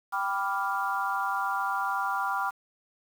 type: chord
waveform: sine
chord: G dominant seventh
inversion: none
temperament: equal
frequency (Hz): 784 / 987.8 / 1174.7 / 1396.9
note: G5 / B5 / D6 / F6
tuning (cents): 0 / 0 / 0 / 0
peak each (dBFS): -32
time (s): 0.12-2.51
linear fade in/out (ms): 20
effects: 8-bit